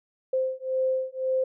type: beating tone pair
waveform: sine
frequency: 520 / 521.9 Hz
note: C5 / C5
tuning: -11 / -4 cents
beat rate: 1.9 Hz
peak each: -27 dBFS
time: 0.33-1.44 s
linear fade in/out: 5 ms
effects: none